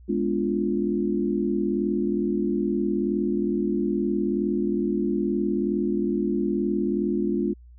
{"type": "chord", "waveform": "sine", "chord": "G# diminished seventh", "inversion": "none", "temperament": "equal with one note detuned", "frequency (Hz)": [207.7, 246.9, 290, 349.2], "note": ["G#3", "B3", "D4", "F4"], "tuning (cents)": [0, 0, -22, 0], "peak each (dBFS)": [-26, -30, -28, -26], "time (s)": [0.08, 7.54], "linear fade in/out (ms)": 20, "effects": ["added 60 Hz sine -45 dBFS peak until 7.78 s"]}